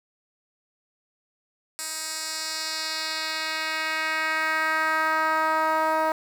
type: tone with band-pass filter sweep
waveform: 10% pulse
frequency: 315.9 Hz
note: D#4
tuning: 26 cents sharp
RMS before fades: -26 dBFS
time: 1.79-6.12 s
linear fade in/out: 0 ms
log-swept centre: 8300 to 800 Hz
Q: 1.5
effects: 7-bit